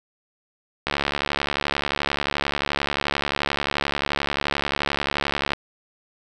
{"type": "click train", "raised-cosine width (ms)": 0.3, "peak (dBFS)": -6, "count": 334, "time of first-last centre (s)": [0.87, 5.534], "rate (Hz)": 71.4, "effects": []}